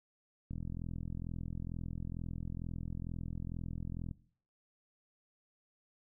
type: click train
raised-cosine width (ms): 5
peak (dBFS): -29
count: 153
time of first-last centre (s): 0.51-4.112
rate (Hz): 42.2
effects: noise-tail reverb RT60 0.5 s tail -18 dB re dry